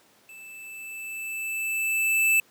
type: tone with level ramp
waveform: square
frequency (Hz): 2637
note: E7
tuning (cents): 0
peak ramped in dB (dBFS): -44 to -18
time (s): 0.29-2.4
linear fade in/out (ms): 2
effects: pink hiss -59 dBFS RMS until 2.5 s + high-pass 200 Hz 12 dB/octave